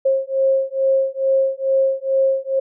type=beating tone pair; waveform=sine; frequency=535 / 537.3 Hz; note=C5 / C5; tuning=+38 / +46 cents; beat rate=2.3 Hz; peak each=-18 dBFS; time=0.05-2.6 s; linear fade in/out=10 ms; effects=none

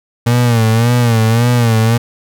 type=tone with vibrato; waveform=35% pulse; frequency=116.54 Hz; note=A#2; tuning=in tune; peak=-7 dBFS; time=0.26-1.98 s; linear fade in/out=10 ms; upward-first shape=sine; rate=1.8 Hz; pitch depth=87 cents each way; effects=none

